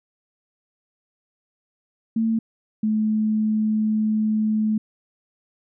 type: tone pair in turn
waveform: sine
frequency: 224.8 / 215.9 Hz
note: A3 / A3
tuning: +37 / -33 cents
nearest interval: minor second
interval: 70 cents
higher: first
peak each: -18 / -18 dBFS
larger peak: neither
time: 2.16-2.39 / 2.83-4.78 s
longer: second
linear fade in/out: 5 ms
effects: none

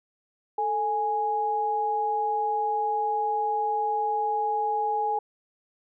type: tone pair together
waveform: sine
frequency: 440 / 830.6 Hz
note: A4 / G#5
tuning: 0 / 0 cents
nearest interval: major seventh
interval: 1100 cents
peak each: -31 / -24 dBFS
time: 0.58-5.19 s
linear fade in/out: 5 ms
effects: none

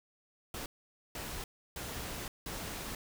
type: noise bursts at uneven times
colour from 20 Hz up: pink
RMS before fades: -41 dBFS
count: 4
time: 0.54-0.66 / 1.15-1.44 / 1.76-2.28 / 2.46-2.95 s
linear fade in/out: 2 ms
effects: none

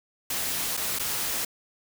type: noise with dropouts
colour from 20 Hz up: white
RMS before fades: -29 dBFS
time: 0.3-1.45 s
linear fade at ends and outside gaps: 5 ms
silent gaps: 0.769-0.773 / 0.988-0.995 s
effects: none

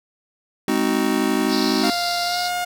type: chord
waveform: square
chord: Ab dominant seventh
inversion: none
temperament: just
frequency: 207.7 / 259.6 / 311.5 / 373.8 Hz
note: Ab3 / C4 / Eb4 / Gb4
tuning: 0 / -13 / +2 / +18 cents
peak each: -25 / -23 / -24 / -25 dBFS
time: 0.68-1.9 s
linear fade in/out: 2 ms
type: click train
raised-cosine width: 0.5 ms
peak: -27 dBFS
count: 104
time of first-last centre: 1.36-2.628 s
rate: 81.2 Hz
type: band-pass noise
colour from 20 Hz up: pink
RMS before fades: -28 dBFS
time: 1.48-2.51 s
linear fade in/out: 50 ms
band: 3900 to 5400 Hz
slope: 96 dB/octave
type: tone with pitch glide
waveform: sawtooth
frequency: 698.5 to 712.8 Hz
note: F5 to F5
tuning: 0 to +35 cents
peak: -18 dBFS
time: 1.83-2.65 s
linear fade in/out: 10 ms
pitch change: +35 cents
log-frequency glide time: 2.24-2.39 s
effects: none

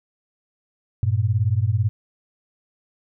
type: beating tone pair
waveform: sine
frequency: 97.7 / 115.7 Hz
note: G2 / A#2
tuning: -5 / -13 cents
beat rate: 18 Hz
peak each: -20 dBFS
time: 1.03-1.89 s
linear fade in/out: 0 ms
effects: none

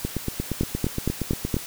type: two click trains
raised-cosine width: 3 ms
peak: -12 / -9 dBFS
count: 14 / 5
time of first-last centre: 0.05-1.567 / 0.61-1.542 s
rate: 8.57 / 4.29 Hz
effects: white hiss -37 dBFS RMS until 1.66 s

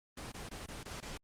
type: noise bursts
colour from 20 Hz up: pink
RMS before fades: -44 dBFS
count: 6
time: 0.17-1.175 s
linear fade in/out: 5 ms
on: 150 ms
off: 21 ms
effects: low-pass 9000 Hz 12 dB/octave + Opus 24 kbps

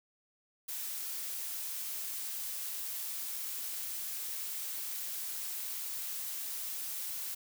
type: noise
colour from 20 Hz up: blue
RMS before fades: -39 dBFS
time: 0.68-7.35 s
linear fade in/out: 10 ms
effects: none

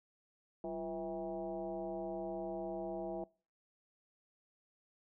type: tone with frequency modulation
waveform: sine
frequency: 497.3 Hz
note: B4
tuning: 12 cents sharp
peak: -38 dBFS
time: 0.64-3.24 s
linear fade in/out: 2 ms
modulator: 153 Hz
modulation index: 1.8
effects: noise-tail reverb RT60 0.4 s tail -24 dB re dry

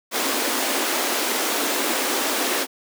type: high-pass noise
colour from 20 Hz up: pink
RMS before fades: -23 dBFS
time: 0.11-2.67 s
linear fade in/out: 50 ms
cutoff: 250 Hz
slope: 48 dB/octave
effects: none

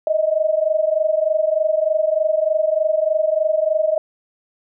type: tone pair together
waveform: sine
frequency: 614.7 / 638 Hz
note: D#5 / D#5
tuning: -21 / +43 cents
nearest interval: minor second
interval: 64 cents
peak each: -18 dBFS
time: 0.07-3.98 s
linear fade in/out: 2 ms
effects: none

